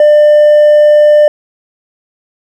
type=tone with hard clipping; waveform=sine; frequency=597 Hz; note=D5; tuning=28 cents sharp; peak=-3 dBFS; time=0-1.28 s; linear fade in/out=2 ms; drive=2 dB; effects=none